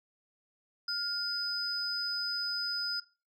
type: tone pair together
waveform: sine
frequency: 1410 / 5007 Hz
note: F6 / D#8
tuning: +16 / +10 cents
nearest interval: octave + minor seventh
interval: 2194 cents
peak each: -37 / -31 dBFS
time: 0.88-3 s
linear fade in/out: 5 ms
effects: noise-tail reverb RT60 0.3 s tail -17 dB re dry + tanh soft clip ceiling -24 dBFS